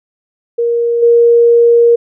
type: tone with level steps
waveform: sine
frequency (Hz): 470.2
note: A#4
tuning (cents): +15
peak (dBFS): -10 / -4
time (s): 0.58-1.96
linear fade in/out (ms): 10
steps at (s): 1.02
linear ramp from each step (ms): 10
effects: none